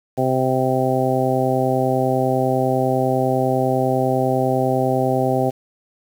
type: harmonic tone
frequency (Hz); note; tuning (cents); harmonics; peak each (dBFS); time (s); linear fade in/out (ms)
130; C3; -11; 1 / 2 / 3 / 4 / 5 / 6; -23 / -23 / -23 / -23 / -23 / -23; 0.17-5.51; 20
effects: 7-bit